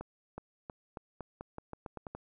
accelerating click train, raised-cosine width 1 ms, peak -27 dBFS, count 12, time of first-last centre 0.01-2.15 s, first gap 370 ms, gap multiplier 0.86, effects none

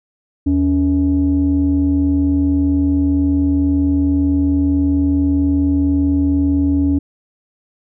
sine tone pair together, 78.85 / 281 Hz, D#2 / C#4, +24 / +24 cents, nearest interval octave + minor seventh, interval 2200 cents, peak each -16 / -12 dBFS, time 0.46-6.99 s, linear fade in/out 10 ms, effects tanh soft clip ceiling -7 dBFS

